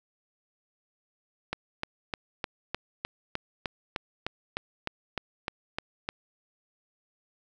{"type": "click train", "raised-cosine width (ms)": 0.3, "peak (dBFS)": -14, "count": 16, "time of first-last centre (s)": [1.53, 6.089], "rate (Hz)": 3.29, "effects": []}